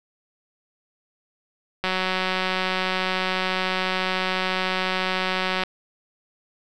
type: click train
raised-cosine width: 0.3 ms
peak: -8 dBFS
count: 707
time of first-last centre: 1.84-5.636 s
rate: 186 Hz
effects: none